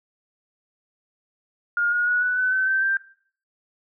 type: tone with pitch steps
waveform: sine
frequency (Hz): 1419 / 1440.5 / 1462.3 / 1484.4 / 1506.9 / 1529.7 / 1552.8 / 1576.3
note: F6 / F#6 / F#6 / F#6 / F#6 / G6 / G6 / G6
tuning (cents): +27 / -47 / -21 / +5 / +31 / -43 / -17 / +9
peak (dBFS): -19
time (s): 1.77-2.97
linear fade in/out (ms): 2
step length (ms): 150
effects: noise-tail reverb RT60 0.5 s tail -17 dB re dry